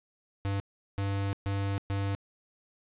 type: tone bursts at uneven times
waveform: square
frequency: 99 Hz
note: G2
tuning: 18 cents sharp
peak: -29 dBFS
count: 4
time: 0.45-0.6 / 0.98-1.33 / 1.46-1.78 / 1.9-2.15 s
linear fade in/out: 0 ms
effects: resampled to 8000 Hz + 10-bit